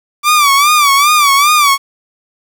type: tone with vibrato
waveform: sawtooth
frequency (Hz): 1162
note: D6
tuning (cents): -19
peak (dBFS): -3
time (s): 0.23-1.78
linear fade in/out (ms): 50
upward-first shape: sine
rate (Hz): 2.5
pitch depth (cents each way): 97
effects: 7-bit